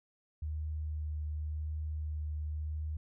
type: tone with vibrato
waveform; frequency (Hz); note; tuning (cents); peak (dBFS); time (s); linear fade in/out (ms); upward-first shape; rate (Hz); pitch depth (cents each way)
sine; 76.5; D#2; -29; -34; 0.42-2.97; 5; triangle; 0.91; 15
effects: none